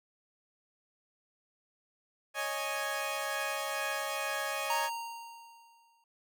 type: chord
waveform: 15% pulse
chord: C# suspended second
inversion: none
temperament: equal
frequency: 554.4 / 622.3 / 830.6 Hz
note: C#5 / D#5 / G#5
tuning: 0 / 0 / 0 cents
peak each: -31 dBFS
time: 2.34-4.9 s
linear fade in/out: 50 ms
type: tone with exponential decay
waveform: square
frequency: 927 Hz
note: A#5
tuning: 10 cents flat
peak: -29 dBFS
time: 4.7-6.04 s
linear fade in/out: 2 ms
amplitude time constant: 290 ms
effects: none